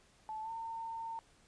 sine tone with pitch glide, 870 to 908.5 Hz, A5 to A#5, -20 to -45 cents, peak -39 dBFS, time 0.29-1.19 s, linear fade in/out 0 ms, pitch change +75 cents, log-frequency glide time 0.42-0.5 s, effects pink hiss -66 dBFS RMS until 1.47 s + resampled to 22050 Hz

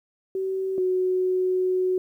sine tone pair in turn, 381.1 / 369.4 Hz, G4 / F#4, -49 / -3 cents, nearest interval minor second, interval 54 cents, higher first, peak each -24 / -20 dBFS, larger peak second, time 0.35-0.78 / 0.78-1.98 s, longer second, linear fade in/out 2 ms, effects 10-bit

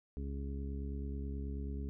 harmonic tone, 69.3 Hz, C#2, in tune, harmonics 1 / 2 / 3 / 4 / 5 / 6, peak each -38 / -48 / -47 / -48 / -59 / -51 dBFS, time 0.17-1.89 s, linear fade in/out 0 ms, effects none

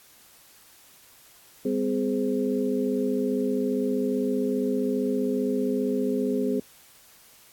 sine tone cluster, 199.8 / 255 / 417.6 / 520 Hz, G3 / C4 / G#4 / C5, +33 / -44 / +10 / -11 cents, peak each -31 / -26 / -27 / -33 dBFS, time 1.65-6.6 s, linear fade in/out 5 ms, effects white hiss -54 dBFS RMS until 7.52 s + AAC 64 kbps

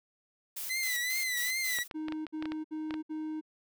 blue noise with tremolo, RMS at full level -38 dBFS, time 0.56-1.88 s, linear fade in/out 10 ms, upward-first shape square, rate 3.7 Hz, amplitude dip 70%
sawtooth tone with vibrato, 2020 Hz, B6, 39 cents sharp, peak -27 dBFS, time 0.69-1.84 s, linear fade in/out 20 ms, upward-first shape triangle, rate 2.5 Hz, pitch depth 92 cents each way
clicks, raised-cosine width 0.3 ms, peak -23 dBFS, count 10, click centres 1.787 / 1.912 / 2.084 / 2.123 / 2.267 / 2.425 / 2.456 / 2.52 / 2.908 / 2.941 s
triangle tone bursts, 311.1 Hz, D#4, in tune, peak -32 dBFS, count 4, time 1.94-3.412 s, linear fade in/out 20 ms, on 320 ms, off 64 ms
effects none

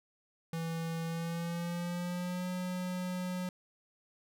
square tone with pitch glide, 164.81 to 181.81 Hz, E3 to F#3, 0 to -30 cents, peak -35 dBFS, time 0.53-3.49 s, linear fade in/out 2 ms, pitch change +170 cents, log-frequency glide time 1.05-2.49 s, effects none

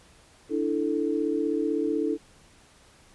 sine chord, D suspended second, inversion none, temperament equal, 293.7 / 329.6 / 440 Hz, D4 / E4 / A4, 0 / 0 / 0 cents, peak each -28 dBFS, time 0.49-2.18 s, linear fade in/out 50 ms, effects pink hiss -56 dBFS RMS until 3.14 s + resampled to 24000 Hz

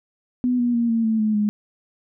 sine tone with pitch steps, 248.6 / 241.5 / 234.6 / 228 / 221.5 / 215.2 / 209 Hz, B3 / B3 / A#3 / A#3 / A3 / A3 / G#3, +12 / -39 / +11 / -38 / +12 / -38 / +11 cents, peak -17 dBFS, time 0.44-1.49 s, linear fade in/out 0 ms, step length 150 ms, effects none

